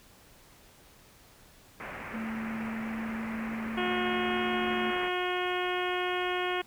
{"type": "low-pass noise", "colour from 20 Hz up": "white", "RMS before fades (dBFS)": -41, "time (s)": [1.8, 5.08], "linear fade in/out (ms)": 0, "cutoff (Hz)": 2400, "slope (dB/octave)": 48}
{"type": "tone with pitch glide", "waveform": "sine", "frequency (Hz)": [222.9, 225.2], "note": ["A3", "A3"], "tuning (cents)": [23, 40], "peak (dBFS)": -33, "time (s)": [2.13, 4.92], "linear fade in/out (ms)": 20, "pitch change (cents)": 17, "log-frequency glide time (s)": [2.59, 4.35]}
{"type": "harmonic tone", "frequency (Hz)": 361.4, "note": "F#4", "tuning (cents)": -41, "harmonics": [1, 2, 3, 4, 5, 6, 7, 8, 9], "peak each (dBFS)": [-32, -35, -37, -38, -39, -40, -40, -41, -42], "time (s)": [3.77, 6.62], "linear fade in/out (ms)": 10}
{"effects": ["pink hiss -57 dBFS RMS until 6.66 s"]}